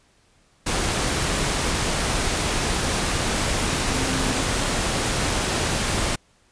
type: tone in noise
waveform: sine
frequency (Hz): 263.1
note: C4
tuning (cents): +10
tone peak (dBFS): -28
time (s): 3.88-4.43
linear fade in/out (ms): 10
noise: pink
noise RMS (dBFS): -23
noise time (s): 0.66-6.16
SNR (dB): -8
effects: pink hiss -60 dBFS RMS until 6.51 s + resampled to 22050 Hz